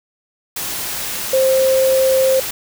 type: tone in noise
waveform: sine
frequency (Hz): 527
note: C5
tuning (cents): +12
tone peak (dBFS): -11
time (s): 1.33-2.4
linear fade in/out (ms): 5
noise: white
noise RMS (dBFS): -24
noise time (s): 0.56-2.51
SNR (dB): +10
effects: none